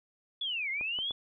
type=linear two-way sweep; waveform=sine; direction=down then up; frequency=3465 to 2067 to 3465 Hz; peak=-31 dBFS; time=0.41-1.12 s; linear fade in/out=5 ms; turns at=0.7 s
type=clicks; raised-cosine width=1 ms; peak=-31 dBFS; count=3; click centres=0.811 / 0.988 / 1.109 s
effects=none